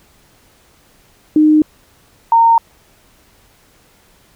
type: tone pair in turn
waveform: sine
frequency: 306.6 / 918.8 Hz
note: D#4 / A#5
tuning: -25 / -25 cents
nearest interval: octave + perfect fifth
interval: 1900 cents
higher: second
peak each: -6 dBFS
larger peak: neither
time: 1.36-1.62 / 2.32-2.58 s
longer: neither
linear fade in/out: 2 ms
effects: pink hiss -51 dBFS RMS until 4.35 s